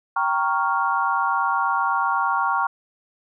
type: chord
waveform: sine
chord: G half-diminished seventh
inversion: none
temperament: equal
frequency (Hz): 784 / 932.3 / 1108.7 / 1396.9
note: G5 / Bb5 / Db6 / F6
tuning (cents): 0 / 0 / 0 / 0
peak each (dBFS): -26 / -24 / -23 / -25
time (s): 0.16-2.67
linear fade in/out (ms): 5
effects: none